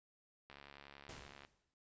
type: click train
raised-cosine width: 0.3 ms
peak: -38 dBFS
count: 68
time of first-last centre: 0.5-1.449 s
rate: 70.6 Hz
type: noise with exponential decay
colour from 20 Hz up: pink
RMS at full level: -50 dBFS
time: 1.09-1.74 s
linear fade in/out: 1 ms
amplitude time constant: 140 ms
effects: noise-tail reverb RT60 0.1 s tail -21 dB re dry + resampled to 16000 Hz